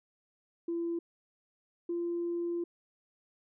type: tone pair in turn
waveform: sine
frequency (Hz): 338.5 / 343.8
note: E4 / F4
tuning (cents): +46 / -27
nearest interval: unison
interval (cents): 27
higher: second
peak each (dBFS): -30 / -30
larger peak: neither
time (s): 0.68-0.99 / 1.89-2.64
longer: second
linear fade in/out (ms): 5
effects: tanh soft clip ceiling -26 dBFS